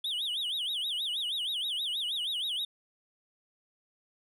triangle tone with vibrato, 3322 Hz, G#7, in tune, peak -29 dBFS, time 0.04-2.65 s, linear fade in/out 5 ms, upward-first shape sine, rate 6.3 Hz, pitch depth 250 cents each way, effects none

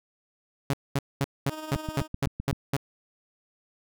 sawtooth tone bursts, 138.59 Hz, C#3, in tune, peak -19 dBFS, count 9, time 0.7-2.766 s, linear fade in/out 2 ms, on 34 ms, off 220 ms
15% pulse tone with tremolo, 311.1 Hz, D#4, in tune, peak -28 dBFS, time 1.47-2.08 s, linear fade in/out 50 ms, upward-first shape sine, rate 19 Hz, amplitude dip 45%
click train, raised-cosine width 5 ms, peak -19 dBFS, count 7, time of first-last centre 1.76-2.528 s, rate 7.81 Hz
effects none

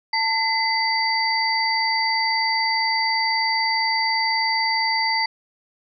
sine tone cluster, 891 / 2035 / 4636 Hz, A5 / C7 / D8, +22 / -49 / -23 cents, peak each -23 dBFS, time 0.13-5.26 s, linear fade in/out 5 ms, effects none

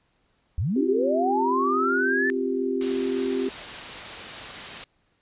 sine linear sweep, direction up, 65.41 to 1779 Hz, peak -22 dBFS, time 0.58-2.3 s, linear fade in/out 0 ms
sine chord, C suspended fourth, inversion none, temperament just, 261.6 / 348.8 / 392.4 Hz, C4 / F4 / G4, 0 / -2 / +2 cents, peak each -27 / -30 / -26 dBFS, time 0.76-3.49 s, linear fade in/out 5 ms
white noise, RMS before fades -35 dBFS, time 2.81-4.84 s, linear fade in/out 0 ms
effects pink hiss -68 dBFS RMS until 5.21 s + resampled to 8000 Hz

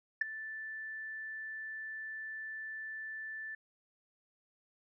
sine tone with ADSR envelope, 1760 Hz, A6, in tune, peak -23 dBFS, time 0.21-3.55 s, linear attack 6 ms, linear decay 11 ms, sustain -17 dB, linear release 5 ms, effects tanh soft clip ceiling -20 dBFS

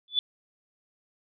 sine tone with exponential growth, 3471 Hz, A7, 24 cents flat, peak -17 dBFS, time 0.08-0.19 s, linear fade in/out 1 ms, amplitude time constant 22 ms, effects none

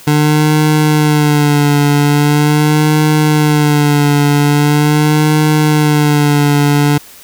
25% pulse tone with vibrato, 148.9 Hz, D3, 24 cents sharp, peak -4 dBFS, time 0.07-6.98 s, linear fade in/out 5 ms, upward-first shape sine, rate 0.42 Hz, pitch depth 48 cents each way, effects white hiss -37 dBFS RMS until 7.23 s

